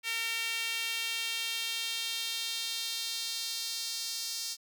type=tone with high-pass filter sweep; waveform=sawtooth; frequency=456.9 Hz; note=A#4; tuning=35 cents flat; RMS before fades=-35 dBFS; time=0.03-4.57 s; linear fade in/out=50 ms; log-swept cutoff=2400 to 5000 Hz; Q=2.3; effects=none